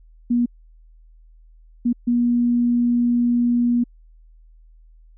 sine tone bursts at uneven times, 240.3 Hz, B3, 47 cents flat, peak -15 dBFS, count 3, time 0.3-0.46 / 1.85-1.93 / 2.07-3.84 s, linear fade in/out 10 ms, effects added 40 Hz sine -46 dBFS peak until 5.17 s

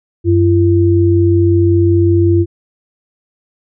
sine tone pair together, 94.64 / 340 Hz, F#2 / F4, +40 / -46 cents, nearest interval octave + minor seventh, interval 2214 cents, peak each -10 dBFS, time 0.24-2.46 s, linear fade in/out 50 ms, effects none

